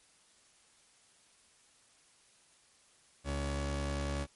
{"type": "tone pair together", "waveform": "sawtooth", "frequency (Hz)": [70.58, 282.3], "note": ["C#2", "C#4"], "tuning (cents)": [32, 32], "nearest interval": "2 octaves", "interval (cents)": 2400, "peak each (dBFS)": [-30, -34], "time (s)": [3.24, 4.27], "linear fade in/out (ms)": 50, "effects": ["white hiss -65 dBFS RMS until 4.35 s", "MP3 48 kbps"]}